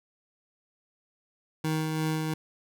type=tone with tremolo; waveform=25% pulse; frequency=157.2 Hz; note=D#3; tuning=18 cents sharp; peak=-22 dBFS; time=1.64-2.34 s; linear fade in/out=5 ms; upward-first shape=sine; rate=2.9 Hz; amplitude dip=30%; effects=none